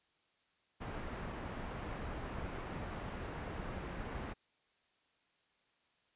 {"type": "low-pass noise", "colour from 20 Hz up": "pink", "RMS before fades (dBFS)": -43, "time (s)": [0.8, 4.34], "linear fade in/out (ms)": 20, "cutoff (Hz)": 1800, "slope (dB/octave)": 12}
{"type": "clicks", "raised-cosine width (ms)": 5, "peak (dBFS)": -34, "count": 3, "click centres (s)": [2.386, 2.441, 3.599]}
{"effects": ["white hiss -75 dBFS RMS until 6.15 s", "resampled to 8000 Hz"]}